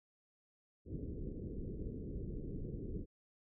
pink low-pass noise, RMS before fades -43 dBFS, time 0.85-3.06 s, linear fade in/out 50 ms, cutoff 450 Hz, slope 48 dB/octave, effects none

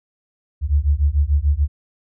sine beating tone pair, 69.3 / 76.1 Hz, C#2 / D#2, 0 / -38 cents, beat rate 6.8 Hz, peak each -17 dBFS, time 0.61-1.68 s, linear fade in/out 50 ms, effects none

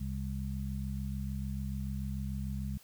harmonic tone, 66.8 Hz, C2, 36 cents sharp, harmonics 1 / 2 / 3, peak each -37 / -39 / -39 dBFS, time 0-2.78 s, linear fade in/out 10 ms, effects white hiss -60 dBFS RMS until 2.83 s

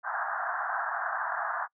white band-pass noise, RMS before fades -32 dBFS, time 0.03-1.68 s, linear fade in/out 50 ms, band 660 to 1700 Hz, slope 96 dB/octave, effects noise-tail reverb RT60 0.1 s tail -26 dB re dry

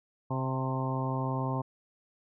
harmonic tone with a mistuned harmonic, 131.5 Hz, C3, 9 cents sharp, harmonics 1 / 2 / 3 / 4 / 5 / 6 / 7 / 8, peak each -31 / -36 / -41 / -41 / -41 / -43 / -38 / -39 dBFS, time 0.3-1.62 s, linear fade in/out 10 ms, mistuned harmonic 7, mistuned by -26 cents, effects none

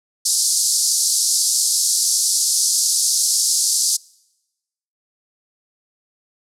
pink band-pass noise, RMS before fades -18 dBFS, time 0.25-3.97 s, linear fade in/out 10 ms, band 4600 to 11000 Hz, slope 48 dB/octave, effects noise-tail reverb RT60 1.0 s tail -26 dB re dry

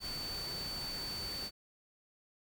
sine tone in noise, 4530 Hz, C#8, 37 cents sharp, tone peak -39 dBFS, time 0-1.51 s, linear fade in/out 50 ms, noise pink, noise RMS -45 dBFS, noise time 0-1.51 s, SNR +3 dB, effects none

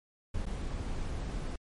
brown noise with dropouts, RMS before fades -35 dBFS, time 0.34-1.56 s, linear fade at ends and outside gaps 5 ms, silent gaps 0.456-0.464 s, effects MP3 48 kbps

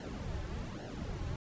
brown noise with flanger, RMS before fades -40 dBFS, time 0-1.36 s, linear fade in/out 2 ms, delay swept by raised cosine 0.83 to 4.33 ms, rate 1.2 Hz, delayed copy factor -0.85, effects resampled to 16000 Hz

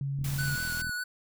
sine tone, 138.59 Hz, C#3, in tune, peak -29 dBFS, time 0.01-0.55 s, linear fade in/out 2 ms
click train, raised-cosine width 5 ms, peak -29 dBFS, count 30, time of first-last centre 0.19-0.894 s, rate 41.2 Hz
white noise, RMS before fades -40 dBFS, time 0.24-0.82 s, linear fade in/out 5 ms
square tone with vibrato, 1480 Hz, F#6, in tune, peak -32 dBFS, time 0.38-1.04 s, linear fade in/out 10 ms, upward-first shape sine, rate 4.9 Hz, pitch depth 22 cents each way
effects none

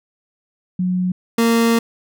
sine / 30% pulse tone pair in turn, 182.2 / 230.5 Hz, F#3 / A#3, -26 / -19 cents, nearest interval major third, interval 407 cents, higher second, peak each -16 / -10 dBFS, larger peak second, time 0.79-1.12 / 1.38-1.79 s, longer second, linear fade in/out 5 ms, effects none

